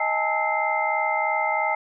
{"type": "tone cluster", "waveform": "sine", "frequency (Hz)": [628, 826, 889, 1300, 2089], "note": ["D#5", "G#5", "A5", "E6", "C7"], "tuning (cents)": [16, -10, 18, -24, -3], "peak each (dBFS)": [-29, -26, -26, -32, -26], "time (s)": [0, 1.75], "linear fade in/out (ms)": 5, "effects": []}